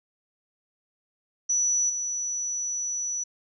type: tone with level steps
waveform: sine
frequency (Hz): 5920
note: F#8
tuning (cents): 0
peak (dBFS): -21 / -27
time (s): 1.49-3.24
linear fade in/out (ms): 10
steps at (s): 1.89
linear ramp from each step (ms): 10
effects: none